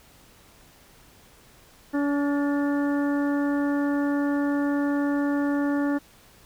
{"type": "harmonic tone with a mistuned harmonic", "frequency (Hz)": 285.9, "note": "D4", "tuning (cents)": -46, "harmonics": [1, 2, 3, 4, 5, 6], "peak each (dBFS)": [-22, -32, -37, -39, -38, -38], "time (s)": [1.93, 5.99], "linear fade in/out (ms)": 20, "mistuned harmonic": 6, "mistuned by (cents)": 45, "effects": ["pink hiss -54 dBFS RMS until 6.45 s"]}